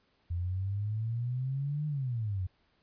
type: exponential two-way sweep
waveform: sine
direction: up then down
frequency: 84.8 to 152.8 to 88.5 Hz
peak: -30 dBFS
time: 0.3-2.47 s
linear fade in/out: 10 ms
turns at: 1.87 s
effects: pink hiss -71 dBFS RMS until 2.82 s + resampled to 11025 Hz